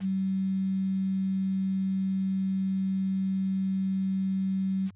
sine tone with quantisation, 191.2 Hz, G3, 43 cents flat, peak -25 dBFS, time 0-4.91 s, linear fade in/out 50 ms, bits 8, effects added 96 Hz sine -52 dBFS peak until 4.95 s + resampled to 8000 Hz

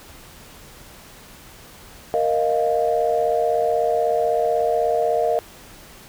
sine chord, Bb suspended fourth, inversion none, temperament equal, 466.2 / 622.3 / 698.5 Hz, Bb4 / Eb5 / F5, 0 / 0 / 0 cents, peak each -21 dBFS, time 2.14-5.39 s, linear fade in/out 0 ms, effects tanh soft clip ceiling -7 dBFS + pink hiss -44 dBFS RMS until 6.08 s

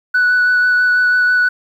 sine tone with vibrato, 1482 Hz, F#6, 2 cents sharp, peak -8 dBFS, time 0.14-1.49 s, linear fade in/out 10 ms, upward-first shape sine, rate 6.1 Hz, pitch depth 12 cents each way, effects tanh soft clip ceiling -8 dBFS + 8-bit

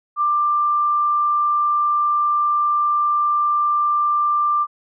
sine tone, 1185 Hz, D6, 15 cents sharp, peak -15 dBFS, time 0.16-4.67 s, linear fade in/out 50 ms, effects none

